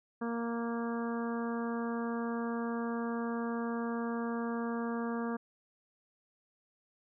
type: harmonic tone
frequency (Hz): 233.1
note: A#3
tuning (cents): 0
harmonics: 1 / 2 / 3 / 4 / 5 / 6 / 7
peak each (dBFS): -34 / -39 / -45 / -45 / -44 / -49 / -48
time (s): 0.21-5.37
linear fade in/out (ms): 10
effects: none